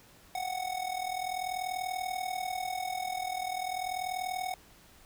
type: tone with amplitude modulation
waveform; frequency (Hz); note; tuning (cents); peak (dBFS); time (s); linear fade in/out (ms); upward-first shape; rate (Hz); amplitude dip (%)
square; 740; F#5; 0; -30; 0.35-4.54; 2; sine; 40.4; 75
effects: pink hiss -58 dBFS RMS until 5.05 s